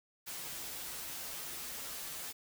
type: noise with comb filter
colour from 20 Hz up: white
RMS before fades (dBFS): -43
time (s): 0.26-2.33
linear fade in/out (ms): 20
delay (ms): 10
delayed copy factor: -0.75
effects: none

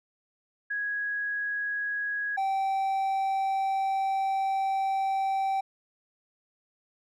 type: tone pair in turn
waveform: sine / triangle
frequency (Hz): 1661.2 / 775.6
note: G#6 / G5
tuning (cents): 0 / -19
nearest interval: octave + minor second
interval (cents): 1319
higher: first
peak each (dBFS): -28 / -23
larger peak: second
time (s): 0.7-2.37 / 2.37-5.61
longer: second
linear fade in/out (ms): 10
effects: none

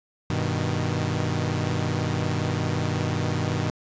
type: chord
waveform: sawtooth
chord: G augmented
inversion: none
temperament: equal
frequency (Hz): 98 / 123.47 / 155.56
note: G2 / B2 / D#3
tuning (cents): 0 / 0 / 0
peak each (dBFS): -24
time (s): 0.3-3.7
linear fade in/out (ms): 0
effects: resampled to 16000 Hz + 9-bit

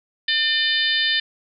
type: harmonic tone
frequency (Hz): 600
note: D5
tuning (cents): +37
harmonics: 3 / 4 / 5 / 6 / 7 / 8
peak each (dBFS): -22 / -31 / -24 / -22 / -28 / -30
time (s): 0.28-1.2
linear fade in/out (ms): 5
effects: none

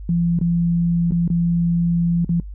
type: tone with dropouts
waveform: sine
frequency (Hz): 170.6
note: F3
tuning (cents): -40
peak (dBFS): -15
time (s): 0.09-2.4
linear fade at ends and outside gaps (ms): 2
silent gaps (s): 0.39-0.412 / 1.109-1.12 / 1.278-1.301 / 2.247-2.292
effects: noise-tail reverb RT60 0.1 s tail -25 dB re dry + added 50 Hz sine -30 dBFS peak until 2.54 s

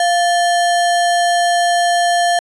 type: tone with sample-and-hold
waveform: sine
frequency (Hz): 697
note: F5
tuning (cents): -4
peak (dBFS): -11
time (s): 0-2.39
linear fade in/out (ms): 2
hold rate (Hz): 2450
effects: resampled to 24000 Hz

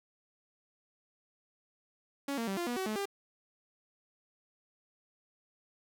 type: tone with pitch steps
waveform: sawtooth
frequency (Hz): 279.6 / 230.1 / 194.3 / 347.1 / 242.3 / 378.1 / 215 / 398.7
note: C#4 / A#3 / G3 / F4 / B3 / F#4 / A3 / G4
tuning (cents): +15 / -22 / -15 / -11 / -33 / +38 / -40 / +29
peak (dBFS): -29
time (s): 2.28-3.056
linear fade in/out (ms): 5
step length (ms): 97
effects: none

